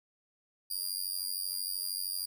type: tone with amplitude modulation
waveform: 15% pulse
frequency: 4799 Hz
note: D8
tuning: 37 cents sharp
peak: -23 dBFS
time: 0.7-2.26 s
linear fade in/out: 10 ms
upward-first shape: sine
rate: 93 Hz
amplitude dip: 95%
effects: none